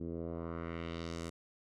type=tone with low-pass filter sweep; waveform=10% pulse; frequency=83.6 Hz; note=E2; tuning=25 cents sharp; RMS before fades=-41 dBFS; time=0-1.3 s; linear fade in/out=10 ms; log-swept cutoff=310 to 9400 Hz; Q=1.5; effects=none